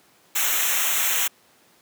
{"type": "noise with comb filter", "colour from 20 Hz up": "white", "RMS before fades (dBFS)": -22, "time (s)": [0.35, 1.28], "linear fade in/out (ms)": 10, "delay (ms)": 0.21, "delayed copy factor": -0.95, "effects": ["pink hiss -57 dBFS RMS until 1.81 s", "high-pass 200 Hz 12 dB/octave"]}